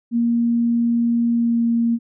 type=tone with pitch glide; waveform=sine; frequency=234.8 to 232.8 Hz; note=A#3 to A#3; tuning=+13 to -2 cents; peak=-15 dBFS; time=0.11-1.99 s; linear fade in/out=50 ms; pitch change=-15 cents; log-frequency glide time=1.31-1.63 s; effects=none